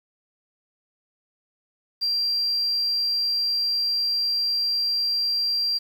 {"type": "tone", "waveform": "sine", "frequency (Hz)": 4736, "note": "D8", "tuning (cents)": 14, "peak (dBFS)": -20, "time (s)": [2.01, 5.79], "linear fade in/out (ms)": 20, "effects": ["tanh soft clip ceiling -16 dBFS", "8-bit"]}